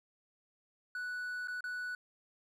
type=tone with dropouts; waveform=triangle; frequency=1480 Hz; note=F#6; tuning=in tune; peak=-35 dBFS; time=0.95-1.95 s; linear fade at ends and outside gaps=2 ms; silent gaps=1.474-1.482 / 1.607-1.64 s; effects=none